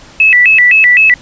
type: tone with vibrato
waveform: sine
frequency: 2257 Hz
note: C#7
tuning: 31 cents sharp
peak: -3 dBFS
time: 0.2-1.14 s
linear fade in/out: 2 ms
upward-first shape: square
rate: 3.9 Hz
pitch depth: 240 cents each way
effects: pink hiss -37 dBFS RMS until 1.21 s + resampled to 16000 Hz